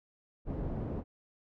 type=low-pass noise; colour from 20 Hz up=pink; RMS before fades=-36 dBFS; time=0.45-1.04 s; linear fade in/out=50 ms; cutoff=460 Hz; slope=12 dB/octave; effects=none